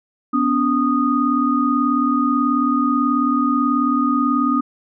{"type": "tone cluster", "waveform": "sine", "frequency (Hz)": [247.4, 285.8, 1237], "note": ["B3", "D4", "D#6"], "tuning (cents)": [3, -47, -10], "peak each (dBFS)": -19, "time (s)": [0.33, 4.61], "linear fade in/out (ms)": 10, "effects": []}